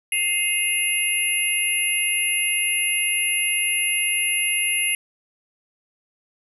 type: tone cluster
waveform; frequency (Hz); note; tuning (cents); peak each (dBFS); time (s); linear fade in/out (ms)
sine; 2108 / 2544 / 2802 / 11110; C7 / D#7 / F7 / F9; +12 / +38 / +5 / -10; -25 / -28 / -25 / -23; 0.12-4.95; 2
effects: none